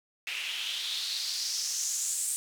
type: noise with band-pass filter sweep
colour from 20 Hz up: white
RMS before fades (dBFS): -33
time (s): 0.27-2.36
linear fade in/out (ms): 0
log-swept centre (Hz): 2500 to 8600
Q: 4
effects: none